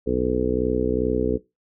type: harmonic tone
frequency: 62.5 Hz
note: B1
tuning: 21 cents sharp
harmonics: 1 / 2 / 3 / 4 / 5 / 6 / 7 / 8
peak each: -30 / -33 / -31 / -27 / -28 / -29 / -23 / -29 dBFS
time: 0.06-1.38 s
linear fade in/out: 20 ms
effects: noise-tail reverb RT60 0.2 s tail -18 dB re dry